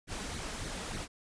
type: noise with flanger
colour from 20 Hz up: pink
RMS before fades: -39 dBFS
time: 0.07-1.08 s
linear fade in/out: 50 ms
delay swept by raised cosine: 0.48 to 4.78 ms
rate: 3.4 Hz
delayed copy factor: +0.6
effects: resampled to 22050 Hz